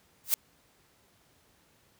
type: noise with exponential growth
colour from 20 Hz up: blue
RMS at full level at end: -20 dBFS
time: 0.24-0.34 s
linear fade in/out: 0 ms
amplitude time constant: 20 ms
effects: pink hiss -65 dBFS RMS until 1.99 s + high-pass 60 Hz 12 dB/octave